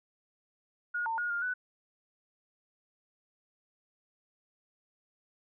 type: tone with pitch steps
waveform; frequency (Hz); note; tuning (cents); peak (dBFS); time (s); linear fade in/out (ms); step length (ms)
sine; 1439 / 902 / 1438 / 1406 / 1490; F#6 / A5 / F#6 / F6 / F#6; -49 / +43 / -50 / +11 / +12; -30; 0.94-1.54; 10; 120
effects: none